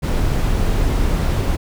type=noise; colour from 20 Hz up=brown; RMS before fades=-17 dBFS; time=0.02-1.57 s; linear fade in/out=20 ms; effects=none